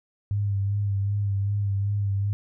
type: tone with vibrato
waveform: sine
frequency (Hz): 100.5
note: G2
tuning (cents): +44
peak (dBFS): -22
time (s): 0.31-2.33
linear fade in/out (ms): 0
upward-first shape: sine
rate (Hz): 2.6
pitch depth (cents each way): 34
effects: none